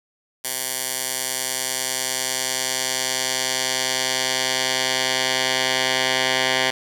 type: tone with band-pass filter sweep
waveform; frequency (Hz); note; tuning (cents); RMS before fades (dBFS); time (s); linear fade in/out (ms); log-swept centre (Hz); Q
10% pulse; 130; C3; -11; -23; 0.44-6.71; 10; 11000 to 3000; 0.87
effects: 7-bit